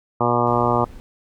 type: harmonic tone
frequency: 120.2 Hz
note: B2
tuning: 46 cents flat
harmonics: 1 / 2 / 3 / 4 / 5 / 6 / 7 / 8 / 9 / 10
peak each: -25 / -25 / -25 / -25 / -25 / -25 / -25 / -25 / -25 / -25 dBFS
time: 0.2-0.85 s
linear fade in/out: 10 ms
type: noise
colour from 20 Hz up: brown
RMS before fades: -39 dBFS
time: 0.47-1 s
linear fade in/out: 0 ms
effects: none